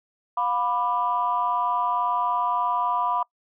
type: chord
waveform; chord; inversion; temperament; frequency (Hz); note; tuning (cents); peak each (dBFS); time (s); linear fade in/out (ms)
sine; B diminished; second; just; 711.2 / 987.8 / 1185.3; F5 / B5 / D6; +31 / 0 / +16; -28 / -23 / -27; 0.37-3.23; 5
effects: noise-tail reverb RT60 0.1 s tail -25 dB re dry + tanh soft clip ceiling -12 dBFS